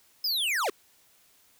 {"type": "linear sweep", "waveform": "square", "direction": "down", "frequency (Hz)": [5200, 321.3], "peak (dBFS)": -26, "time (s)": [0.24, 0.7], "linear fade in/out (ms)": 5, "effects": ["white hiss -62 dBFS RMS until 1.59 s"]}